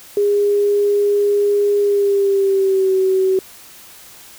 sine tone with pitch glide, 408.5 to 378.9 Hz, G#4 to F#4, -29 to +41 cents, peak -12 dBFS, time 0.17-3.39 s, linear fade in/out 2 ms, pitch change -130 cents, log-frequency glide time 1.8-2.95 s, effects white hiss -41 dBFS RMS until 4.38 s

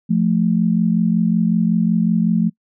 sine tone pair together, 174.61 / 220 Hz, F3 / A3, 0 / 0 cents, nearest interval major third, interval 400 cents, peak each -16 dBFS, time 0.09-2.5 s, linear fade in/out 20 ms, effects noise-tail reverb RT60 0.1 s tail -26 dB re dry

